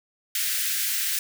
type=high-pass noise; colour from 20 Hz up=white; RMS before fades=-26 dBFS; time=0.35-1.19 s; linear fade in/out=2 ms; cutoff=1500 Hz; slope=48 dB/octave; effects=none